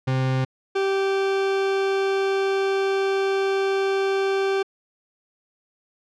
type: tone pair in turn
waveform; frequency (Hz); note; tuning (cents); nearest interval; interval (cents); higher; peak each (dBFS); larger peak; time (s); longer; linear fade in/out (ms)
40% pulse; 130.81 / 389.6; C3 / G4; 0 / -11; octave + perfect fifth; 1889; second; -19; neither; 0.07-0.45 / 0.75-4.63; second; 10
effects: low-pass 4000 Hz 12 dB/octave